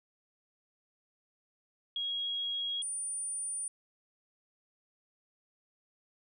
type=tone pair in turn; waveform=sine; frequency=3298 / 9328 Hz; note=G#7 / D9; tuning=-13 / -13 cents; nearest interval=octave + tritone; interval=1800 cents; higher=second; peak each=-32 / -34 dBFS; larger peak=first; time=1.96-2.82 / 2.82-3.68 s; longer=neither; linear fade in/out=2 ms; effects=none